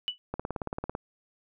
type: tone with exponential decay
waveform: sine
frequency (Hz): 2963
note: F#7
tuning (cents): +2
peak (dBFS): -23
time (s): 0.08-0.18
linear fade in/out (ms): 0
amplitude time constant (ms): 20
type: click train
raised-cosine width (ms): 1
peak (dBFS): -18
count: 12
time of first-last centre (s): 0.34-0.951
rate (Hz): 18
effects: none